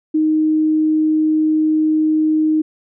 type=tone; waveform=sine; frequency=311.1 Hz; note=D#4; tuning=in tune; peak=-12 dBFS; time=0.14-2.62 s; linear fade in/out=10 ms; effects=none